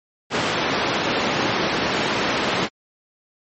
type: band-pass noise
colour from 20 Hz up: pink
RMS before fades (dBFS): -22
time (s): 0.3-2.69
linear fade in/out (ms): 50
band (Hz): 210 to 3900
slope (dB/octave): 12
effects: MP3 32 kbps